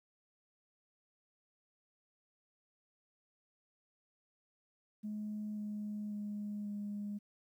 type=tone with pitch steps; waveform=sine; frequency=211.3 / 209.4 / 207.4 / 205.5 Hz; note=G#3 / G#3 / G#3 / G#3; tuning=+30 / +15 / -2 / -18 cents; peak=-37 dBFS; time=5.03-7.19 s; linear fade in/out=20 ms; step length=540 ms; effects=tanh soft clip ceiling -34 dBFS + 12-bit